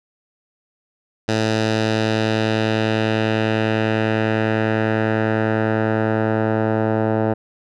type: tone with low-pass filter sweep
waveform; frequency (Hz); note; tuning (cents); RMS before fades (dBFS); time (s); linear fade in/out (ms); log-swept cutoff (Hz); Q
10% pulse; 110; A2; 0; -19; 1.28-7.34; 10; 5300 to 1000; 1.3
effects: none